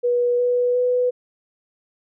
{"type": "tone with pitch steps", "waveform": "sine", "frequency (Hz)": [485.8, 490.9, 496], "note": ["B4", "B4", "B4"], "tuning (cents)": [-29, -10, 7], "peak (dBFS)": -16, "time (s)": [0.03, 1.11], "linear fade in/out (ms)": 20, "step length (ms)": 360, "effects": []}